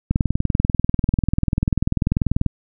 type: click train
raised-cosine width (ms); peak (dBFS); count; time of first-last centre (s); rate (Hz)
5; -5; 49; 0.11-2.463; 20.4
effects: none